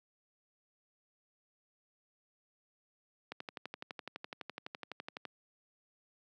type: click train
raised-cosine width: 0.3 ms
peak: -25 dBFS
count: 24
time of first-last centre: 3.32-5.253 s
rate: 11.9 Hz
effects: high-pass 200 Hz 12 dB/octave